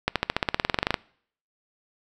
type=accelerating click train; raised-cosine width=0.3 ms; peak=-5 dBFS; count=17; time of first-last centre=0.08-0.942 s; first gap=77 ms; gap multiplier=0.95; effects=noise-tail reverb RT60 0.6 s tail -24 dB re dry